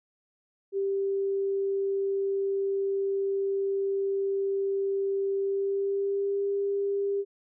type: tone with pitch glide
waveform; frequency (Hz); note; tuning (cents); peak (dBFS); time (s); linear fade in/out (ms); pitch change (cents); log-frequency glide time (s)
sine; 392.8 to 399.2; G4 to G4; +4 to +32; -25; 0.72-7.25; 50; +28; 5.39-6.44
effects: none